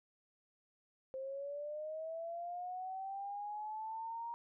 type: linear sweep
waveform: sine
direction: up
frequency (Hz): 523.3 to 942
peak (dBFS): -40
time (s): 1.14-4.34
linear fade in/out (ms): 0
effects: none